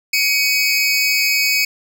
25% pulse tone pair together, 2251 / 2527 Hz, C#7 / D#7, +26 / +26 cents, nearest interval major second, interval 200 cents, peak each -13 dBFS, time 0.13-1.65 s, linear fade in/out 5 ms, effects none

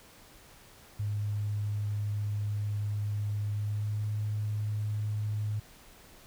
sine tone with pitch glide, 103.83 to 105.71 Hz, G#2 to G#2, 0 to +31 cents, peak -29 dBFS, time 0.99-5.6 s, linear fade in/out 10 ms, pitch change +31 cents, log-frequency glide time 3.53-4.02 s, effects pink hiss -55 dBFS RMS until 6.26 s

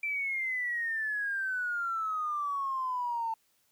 triangle exponential sweep, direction down, 2349 to 893 Hz, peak -26 dBFS, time 0.03-3.34 s, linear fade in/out 5 ms, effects tanh soft clip ceiling -28 dBFS + white hiss -71 dBFS RMS until 3.71 s

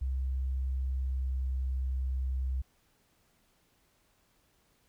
sine tone with pitch glide, 65.41 to 65 Hz, C2 to C2, 0 to -11 cents, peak -29 dBFS, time 0.01-2.62 s, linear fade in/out 10 ms, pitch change -11 cents, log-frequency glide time 0.85-1.4 s, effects pink hiss -70 dBFS RMS until 4.88 s

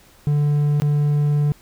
triangle tone with dropouts, 146.83 Hz, D3, in tune, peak -13 dBFS, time 0.27-1.52 s, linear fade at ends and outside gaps 0 ms, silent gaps 0.8-0.82 s, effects pink hiss -51 dBFS RMS until 1.61 s

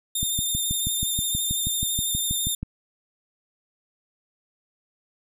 10% pulse tone with vibrato, 3624 Hz, A#7, 50 cents flat, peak -17 dBFS, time 0.15-2.55 s, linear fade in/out 5 ms, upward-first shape sine, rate 12 Hz, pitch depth 21 cents each way
click train, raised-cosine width 5 ms, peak -17 dBFS, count 16, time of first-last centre 0.23-2.63 s, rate 6.25 Hz
effects none

